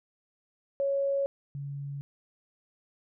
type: tone pair in turn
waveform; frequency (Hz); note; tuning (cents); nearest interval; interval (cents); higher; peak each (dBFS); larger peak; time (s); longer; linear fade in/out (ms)
sine; 554.4 / 141.02; C#5 / C#3; 0 / +30; 2 octaves; 2370; first; -25 / -34; first; 0.8-1.26 / 1.55-2.01; neither; 0
effects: none